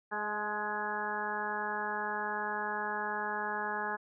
harmonic tone with a mistuned harmonic, 209.3 Hz, G#3, 14 cents sharp, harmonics 1 / 2 / 3 / 4 / 5 / 6 / 7 / 8, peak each -46 / -42 / -46 / -37 / -41 / -43 / -42 / -38 dBFS, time 0.11-3.97 s, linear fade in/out 20 ms, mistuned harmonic 4, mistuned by +21 cents, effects none

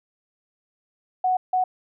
sine tone bursts at uneven times, 740 Hz, F#5, in tune, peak -18 dBFS, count 2, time 1.24-1.37 / 1.53-1.64 s, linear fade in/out 5 ms, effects none

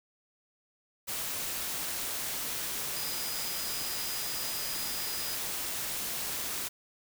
sine tone in noise, 4947 Hz, D#8, 11 cents flat, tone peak -40 dBFS, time 2.95-5.36 s, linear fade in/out 20 ms, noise white, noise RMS -35 dBFS, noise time 1.07-6.69 s, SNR -8 dB, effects none

